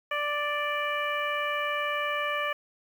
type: harmonic tone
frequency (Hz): 587.3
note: D5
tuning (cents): 0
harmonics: 1 / 2 / 3 / 4 / 5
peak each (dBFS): -33 / -31 / -33 / -34 / -38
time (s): 0.11-2.53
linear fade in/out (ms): 5
effects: 9-bit